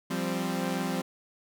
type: chord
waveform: sawtooth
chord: F suspended second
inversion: none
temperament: equal with one note detuned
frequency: 173.51 / 196 / 261.6 Hz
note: F3 / G3 / C4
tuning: -11 / 0 / 0 cents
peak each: -29 dBFS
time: 0.1-1.02 s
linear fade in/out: 10 ms
effects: none